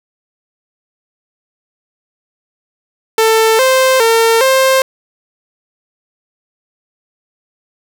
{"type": "tone with pitch steps", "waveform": "sawtooth", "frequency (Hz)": [444.9, 522, 455, 528], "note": ["A4", "C5", "A#4", "C5"], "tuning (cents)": [19, -4, -42, 16], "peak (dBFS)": -4, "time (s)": [3.18, 4.82], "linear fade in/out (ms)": 2, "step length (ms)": 410, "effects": []}